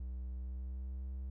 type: tone with pitch glide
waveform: triangle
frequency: 62.7 to 65.17 Hz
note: B1 to C2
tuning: +27 to -6 cents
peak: -37 dBFS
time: 0-1.3 s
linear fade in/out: 5 ms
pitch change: +67 cents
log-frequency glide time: 0.32-1.09 s
effects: none